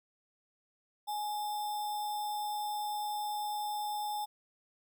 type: tone with sample-and-hold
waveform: sine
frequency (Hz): 836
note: G#5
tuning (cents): +11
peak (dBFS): -33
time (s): 1.07-4.26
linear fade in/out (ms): 20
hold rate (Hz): 4410
effects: none